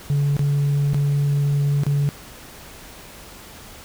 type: tone with dropouts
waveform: sine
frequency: 142.8 Hz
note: D3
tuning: 48 cents flat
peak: -14 dBFS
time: 0.1-2.09 s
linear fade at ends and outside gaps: 0 ms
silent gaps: 0.367-0.393 / 0.933-0.945 / 1.835-1.866 s
effects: tanh soft clip ceiling -15 dBFS + pink hiss -41 dBFS RMS until 3.84 s